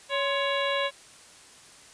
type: harmonic tone with a mistuned harmonic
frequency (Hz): 559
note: C#5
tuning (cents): +14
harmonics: 1 / 2 / 3 / 4 / 5 / 6 / 7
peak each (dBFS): -28 / -31 / -33 / -34 / -35 / -36 / -36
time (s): 0.09-0.91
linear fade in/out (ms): 50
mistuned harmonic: 2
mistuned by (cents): -110
effects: white hiss -51 dBFS RMS until 1.93 s + resampled to 22050 Hz